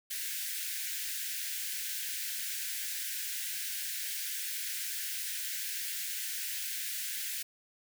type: high-pass noise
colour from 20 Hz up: white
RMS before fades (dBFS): -37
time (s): 0.1-7.43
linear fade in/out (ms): 10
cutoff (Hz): 1500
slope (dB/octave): 96
effects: none